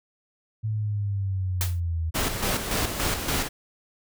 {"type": "linear sweep", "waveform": "sine", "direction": "down", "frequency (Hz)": [110, 79.8], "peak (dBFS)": -24, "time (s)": [0.63, 2.11], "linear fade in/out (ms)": 20}
{"type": "noise with exponential decay", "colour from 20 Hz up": "white", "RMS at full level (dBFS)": -25, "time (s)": [1.61, 1.8], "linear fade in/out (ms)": 0, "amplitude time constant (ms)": 40}
{"type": "noise with tremolo", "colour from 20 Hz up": "pink", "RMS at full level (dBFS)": -25, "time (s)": [2.14, 3.49], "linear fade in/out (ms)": 20, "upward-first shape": "square", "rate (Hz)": 3.5, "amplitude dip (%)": 50}
{"effects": []}